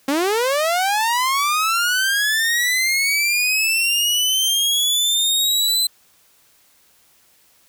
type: linear sweep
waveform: sawtooth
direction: up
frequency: 263.7 to 4069 Hz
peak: -13 dBFS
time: 0.08-5.87 s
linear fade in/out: 5 ms
effects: white hiss -56 dBFS RMS until 7.68 s